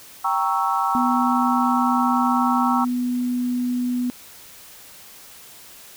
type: chord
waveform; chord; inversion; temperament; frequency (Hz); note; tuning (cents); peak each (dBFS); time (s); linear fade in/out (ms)
sine; G diminished seventh; none; equal; 784 / 932.3 / 1108.7 / 1318.5; G5 / Bb5 / Db6 / Fb6; 0 / 0 / 0 / 0; -24; 0.24-2.85; 10
type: tone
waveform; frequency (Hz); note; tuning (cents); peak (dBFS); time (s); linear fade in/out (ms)
sine; 246.9; B3; 0; -20; 0.95-4.1; 0
effects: white hiss -44 dBFS RMS until 5.96 s